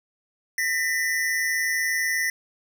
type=tone pair together; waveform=square; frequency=1828 / 1987.9 Hz; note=A#6 / B6; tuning=-34 / +11 cents; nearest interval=minor second; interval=145 cents; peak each=-27 / -25 dBFS; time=0.58-2.3 s; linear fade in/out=2 ms; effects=none